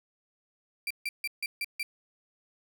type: tone bursts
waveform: 35% pulse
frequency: 2354 Hz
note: D7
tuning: 3 cents sharp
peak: -28 dBFS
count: 6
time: 0.87-1.83 s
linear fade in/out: 2 ms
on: 35 ms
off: 150 ms
effects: none